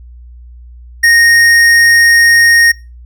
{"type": "tone with hard clipping", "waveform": "sine", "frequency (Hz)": 1858, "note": "A#6", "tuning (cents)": -6, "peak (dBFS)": -6, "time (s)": [1.03, 2.72], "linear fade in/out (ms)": 10, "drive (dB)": 12, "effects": ["noise-tail reverb RT60 0.3 s tail -24 dB re dry", "added 60 Hz sine -31 dBFS peak until 3.05 s"]}